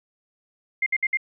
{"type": "tone bursts", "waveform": "sine", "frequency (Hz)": 2107, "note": "C7", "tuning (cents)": 12, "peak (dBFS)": -19, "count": 4, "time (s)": [0.82, 1.172], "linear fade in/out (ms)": 5, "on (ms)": 43, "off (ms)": 60, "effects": []}